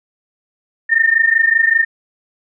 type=tone pair together; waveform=sine; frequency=1803 / 1828.2 Hz; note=A6 / A#6; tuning=+42 / -34 cents; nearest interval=unison; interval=24 cents; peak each=-13 dBFS; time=0.89-1.85 s; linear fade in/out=20 ms; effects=none